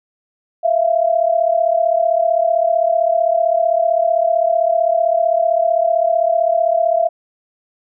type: tone pair together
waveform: sine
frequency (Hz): 652 / 687.6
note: E5 / F5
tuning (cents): -19 / -27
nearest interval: minor second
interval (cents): 92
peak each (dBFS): -15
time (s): 0.63-7.09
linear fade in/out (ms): 20
effects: none